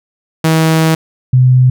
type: tone pair in turn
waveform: sawtooth / sine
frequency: 160.4 / 127.46 Hz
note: E3 / C3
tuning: -47 / -45 cents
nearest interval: major third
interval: 398 cents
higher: first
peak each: -4 dBFS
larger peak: neither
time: 0.44-0.95 / 1.33-1.7 s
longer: first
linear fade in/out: 5 ms
effects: none